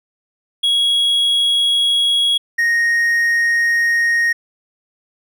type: tone pair in turn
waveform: triangle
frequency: 3322 / 1864.4 Hz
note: G#7 / A#6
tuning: 0 / 0 cents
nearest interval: minor seventh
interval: 1000 cents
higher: first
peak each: -11 dBFS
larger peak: neither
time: 0.63-2.38 / 2.58-4.33 s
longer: neither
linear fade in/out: 10 ms
effects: none